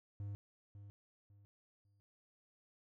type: tone with echo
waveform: triangle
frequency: 101.3 Hz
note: G#2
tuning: 43 cents flat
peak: -39 dBFS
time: 0.2-0.35 s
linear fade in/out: 0 ms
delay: 550 ms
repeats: 3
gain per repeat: -10 dB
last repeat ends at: 2 s
effects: none